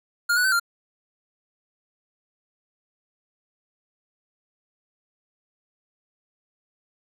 square tone with pitch steps, 1416 / 1475 / 1533 / 1392 Hz, F6 / F#6 / G6 / F6, +23 / -6 / -39 / -6 cents, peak -19 dBFS, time 0.29-0.598 s, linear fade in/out 10 ms, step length 77 ms, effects none

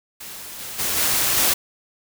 white noise with level steps, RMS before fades -36 / -33 / -23 / -20 / -18 dBFS, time 0.2-1.54 s, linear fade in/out 10 ms, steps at 0.58 / 0.78 / 0.96 / 1.36 s, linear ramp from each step 20 ms, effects none

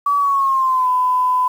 sine tone with pitch glide, 1142 to 1005.7 Hz, D6 to B5, -49 to +31 cents, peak -13 dBFS, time 0.06-1.48 s, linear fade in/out 5 ms, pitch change -220 cents, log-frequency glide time 0.18-0.88 s, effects 7-bit

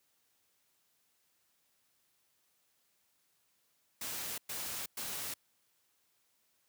white noise bursts, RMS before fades -40 dBFS, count 3, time 4.01-5.34 s, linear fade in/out 5 ms, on 370 ms, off 110 ms, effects white hiss -75 dBFS RMS until 6.68 s + high-pass 60 Hz 12 dB/octave

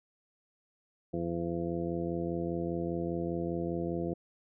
harmonic tone, 85 Hz, F2, 46 cents flat, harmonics 1 / 2 / 3 / 4 / 5 / 6 / 8, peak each -43 / -36 / -42 / -35 / -42 / -39 / -43 dBFS, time 1.13-4.14 s, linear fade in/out 10 ms, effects none

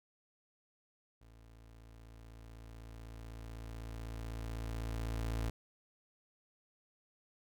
30% pulse tone with level ramp, 56 Hz, A1, 31 cents sharp, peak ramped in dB -55 to -31 dBFS, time 1.21-5.5 s, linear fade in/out 5 ms, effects none

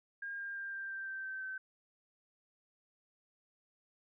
sine tone with pitch steps, 1615 / 1603.8 / 1592.8 / 1581.8 / 1570.8 / 1560 / 1549.2 / 1538.5 Hz, G#6 / G6 / G6 / G6 / G6 / G6 / G6 / G6, -49 / +39 / +27 / +15 / +3 / -9 / -21 / -33 cents, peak -39 dBFS, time 0.22-1.58 s, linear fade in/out 5 ms, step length 170 ms, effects none

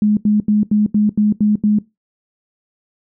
sine tone bursts, 210 Hz, G#3, 19 cents sharp, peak -10 dBFS, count 8, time 0.02-1.787 s, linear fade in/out 2 ms, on 150 ms, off 81 ms, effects noise-tail reverb RT60 0.2 s tail -20 dB re dry

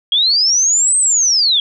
sine linear two-way sweep, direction up then down, 3232 to 8372 to 3232 Hz, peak -10 dBFS, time 0.12-1.6 s, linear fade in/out 2 ms, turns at 0.98 s, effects none

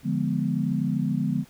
sine chord, D diminished seventh, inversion none, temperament equal, 146.83 / 174.61 / 207.7 / 246.9 Hz, D3 / F3 / Ab3 / Cb4, 0 / 0 / 0 / 0 cents, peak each -28 dBFS, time 0.03-1.45 s, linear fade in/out 50 ms, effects pink hiss -55 dBFS RMS until 1.49 s

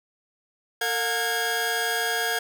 sawtooth tone cluster, 454.8 / 716 / 1637 Hz, A#4 / F5 / G#6, -43 / +43 / -25 cents, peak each -27 / -26 / -22 dBFS, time 0.81-2.39 s, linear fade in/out 5 ms, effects none

